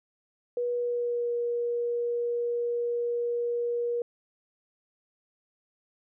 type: tone with pitch glide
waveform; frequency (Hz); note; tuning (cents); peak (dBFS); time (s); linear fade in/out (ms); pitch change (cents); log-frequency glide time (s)
sine; 484.8 to 476.5; B4 to A#4; -32 to +38; -26; 0.57-4.02; 2; -30; 0.72-1.33
effects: none